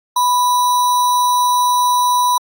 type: tone with sample-and-hold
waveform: sine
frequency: 987.8 Hz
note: B5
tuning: in tune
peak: -11 dBFS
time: 0.16-2.38 s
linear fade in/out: 5 ms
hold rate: 4900 Hz
effects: AAC 64 kbps